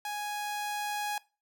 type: tone with level ramp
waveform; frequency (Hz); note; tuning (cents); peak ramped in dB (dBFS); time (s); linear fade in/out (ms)
sawtooth; 830.6; G#5; 0; -30 to -27; 0.05-1.18; 2
effects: noise-tail reverb RT60 0.3 s tail -21 dB re dry